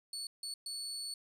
30% pulse tone bursts at uneven times, 4435 Hz, C#8, in tune, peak -36 dBFS, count 3, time 0.13-0.27 / 0.43-0.54 / 0.66-1.14 s, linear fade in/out 2 ms, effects resampled to 32000 Hz

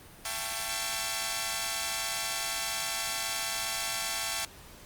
5% pulse chord, A dominant seventh, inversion second, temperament equal with one note detuned, 674.7 / 784 / 880 / 1108.7 Hz, E5 / G5 / A5 / C#6, +40 / 0 / 0 / 0 cents, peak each -25 dBFS, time 0.25-4.45 s, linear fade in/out 2 ms, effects pink hiss -51 dBFS RMS until 4.85 s + Opus 32 kbps

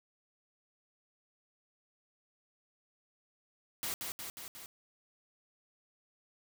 white noise with echo, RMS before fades -37 dBFS, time 3.83-3.94 s, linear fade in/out 0 ms, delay 180 ms, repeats 4, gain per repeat -3 dB, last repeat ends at 4.66 s, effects none

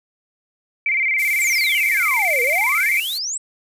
sine tone with vibrato, 2204 Hz, C#7, 11 cents flat, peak -16 dBFS, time 0.86-3 s, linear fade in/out 2 ms, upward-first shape square, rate 18 Hz, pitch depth 83 cents each way
violet noise, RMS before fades -26 dBFS, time 1.18-3.19 s, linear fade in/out 20 ms
sine exponential two-way sweep, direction down then up, 8130 to 466.2 to 8130 Hz, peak -22 dBFS, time 1.4-3.38 s, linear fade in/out 10 ms, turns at 2.42 s
effects resampled to 32000 Hz

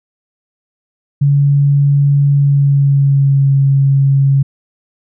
sine tone with pitch glide, 141.8 to 137.6 Hz, C#3 to C#3, +40 to -12 cents, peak -7 dBFS, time 1.21-4.43 s, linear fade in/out 10 ms, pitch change -52 cents, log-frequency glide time 2.3-3.53 s, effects none

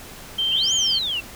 sine tone, 3136 Hz, G7, in tune, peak -19 dBFS, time 0.38-0.99 s, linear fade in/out 10 ms
sine exponential two-way sweep, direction up then down, 2617 to 7040 to 2617 Hz, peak -22 dBFS, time 0.51-1.21 s, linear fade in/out 20 ms, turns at 0.74 s
effects pink hiss -40 dBFS RMS until 1.35 s

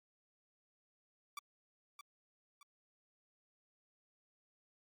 sawtooth tone with echo, 1156 Hz, D6, 28 cents flat, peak -39 dBFS, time 1.37-1.39 s, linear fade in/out 2 ms, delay 620 ms, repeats 2, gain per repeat -8 dB, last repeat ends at 2.63 s, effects Opus 48 kbps

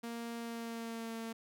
sawtooth tone with pitch glide, 233.1 to 226.9 Hz, A#3 to A#3, 0 to -47 cents, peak -36 dBFS, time 0.03-1.33 s, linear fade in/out 10 ms, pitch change -47 cents, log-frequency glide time 0.37-1.15 s, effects none

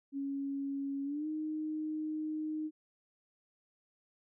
sine tone with pitch glide, 277.2 to 309.4 Hz, C#4 to D#4, 0 to -10 cents, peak -34 dBFS, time 0.12-2.71 s, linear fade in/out 50 ms, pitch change +190 cents, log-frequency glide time 1.04-1.27 s, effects none

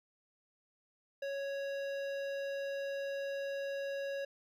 sine tone with hard clipping, 554.4 Hz, C#5, in tune, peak -38 dBFS, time 1.22-4.25 s, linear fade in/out 5 ms, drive 14 dB, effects none

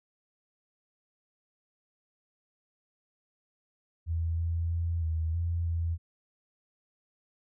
sine tone with pitch steps, 82.7 / 83.7 / 84.3 / 80.6 / 84.9 / 83.6 Hz, E2 / E2 / E2 / E2 / F2 / E2, +6 / +27 / +39 / -38 / -48 / +25 cents, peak -27 dBFS, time 4.06-5.98 s, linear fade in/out 50 ms, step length 320 ms, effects none

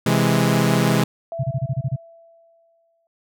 sawtooth chord, C augmented, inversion none, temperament equal, 130.81 / 164.81 / 207.7 Hz, C3 / E3 / G#3, 0 / 0 / 0 cents, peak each -16 dBFS, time 0.06-1.04 s, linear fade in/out 5 ms
sine tone with exponential decay, 667 Hz, E5, 20 cents sharp, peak -26 dBFS, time 1.32-3.07 s, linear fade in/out 1 ms, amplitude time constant 380 ms
sine tone bursts, 132.7 Hz, C3, 25 cents sharp, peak -18 dBFS, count 8, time 1.39-1.962 s, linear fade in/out 10 ms, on 47 ms, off 28 ms
effects none

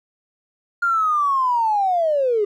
triangle linear sweep, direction down, 1413 to 397.6 Hz, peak -12 dBFS, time 0.82-2.45 s, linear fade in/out 10 ms, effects tanh soft clip ceiling -14 dBFS

